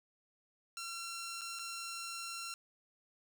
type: tone with dropouts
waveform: 10% pulse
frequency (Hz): 1363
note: F6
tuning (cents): -43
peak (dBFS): -33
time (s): 0.77-2.54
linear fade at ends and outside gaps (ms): 1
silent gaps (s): 1.411-1.416 / 1.589-1.593
effects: none